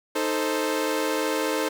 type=chord; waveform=sawtooth; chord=A diminished; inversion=second; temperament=equal; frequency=311.1 / 440 / 523.3 Hz; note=Eb4 / A4 / C5; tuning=0 / 0 / 0 cents; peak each=-24 dBFS; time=0.15-1.69 s; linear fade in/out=10 ms; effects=none